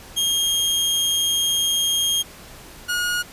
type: tone pair in turn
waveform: sawtooth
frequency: 3234 / 1440.6 Hz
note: G#7 / F#6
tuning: -47 / -47 cents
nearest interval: octave + major second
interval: 1400 cents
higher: first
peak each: -15 / -17 dBFS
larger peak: first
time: 0.16-2.23 / 2.88-3.23 s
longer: first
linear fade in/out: 20 ms
effects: pink hiss -42 dBFS RMS until 3.32 s + resampled to 32000 Hz